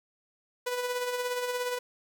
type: tone with tremolo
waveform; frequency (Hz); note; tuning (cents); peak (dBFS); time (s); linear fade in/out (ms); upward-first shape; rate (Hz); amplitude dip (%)
sawtooth; 493.9; B4; 0; -24; 0.66-1.79; 10; sine; 17; 45
effects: 9-bit